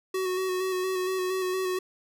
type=tone with vibrato; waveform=square; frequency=372.1 Hz; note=F#4; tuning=10 cents sharp; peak=-27 dBFS; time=0.14-1.79 s; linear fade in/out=5 ms; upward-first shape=square; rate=4.3 Hz; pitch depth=21 cents each way; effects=none